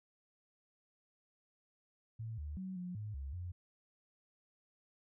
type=tone with pitch steps; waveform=sine; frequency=112.2 / 74.4 / 188 / 179.4 / 105.9 / 68.5 / 88.9 Hz; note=A2 / D2 / F#3 / F3 / G#2 / C#2 / F2; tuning=+34 / +23 / +28 / +47 / +34 / -20 / +31 cents; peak=-40 dBFS; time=2.19-3.52 s; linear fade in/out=10 ms; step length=190 ms; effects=none